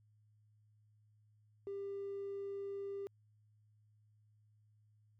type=tone; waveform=triangle; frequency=397.3 Hz; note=G4; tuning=23 cents sharp; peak=-37 dBFS; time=1.67-3.07 s; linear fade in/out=0 ms; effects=tanh soft clip ceiling -37 dBFS + added 106 Hz sine -67 dBFS peak until 5.19 s